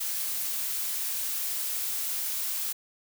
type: noise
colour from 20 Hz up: blue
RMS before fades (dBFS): -31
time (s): 0-2.73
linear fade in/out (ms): 10
effects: none